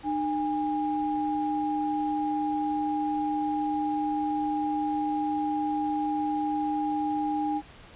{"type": "tone pair together", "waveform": "sine", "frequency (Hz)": [303.3, 815.6], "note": ["D#4", "G#5"], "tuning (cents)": [-44, -32], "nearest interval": "octave + perfect fourth", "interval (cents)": 1712, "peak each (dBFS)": -28, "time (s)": [0.03, 7.62], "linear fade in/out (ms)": 50, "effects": ["pink hiss -50 dBFS RMS until 7.95 s", "resampled to 8000 Hz"]}